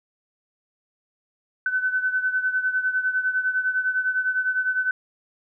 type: beating tone pair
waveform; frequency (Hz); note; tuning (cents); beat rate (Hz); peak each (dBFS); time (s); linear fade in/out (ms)
sine; 1510 / 1519.9; F#6 / F#6; +35 / +46; 9.9; -22 / -27; 1.66-4.91; 2
effects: none